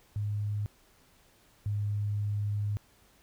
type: tone pair in turn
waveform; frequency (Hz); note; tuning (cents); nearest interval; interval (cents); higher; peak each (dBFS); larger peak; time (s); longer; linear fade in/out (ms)
sine; 103.83 / 103.27; G#2 / G#2; 0 / -9; unison; 9; first; -29 / -28; second; 0.16-0.66 / 1.66-2.77; second; 0
effects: pink hiss -63 dBFS RMS until 3.22 s